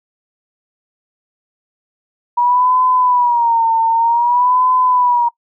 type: tone with vibrato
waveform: sine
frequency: 958 Hz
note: A#5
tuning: 47 cents sharp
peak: -10 dBFS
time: 2.37-5.29 s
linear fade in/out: 10 ms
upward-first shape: sine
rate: 0.53 Hz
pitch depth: 98 cents each way
effects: noise-tail reverb RT60 0.1 s tail -23 dB re dry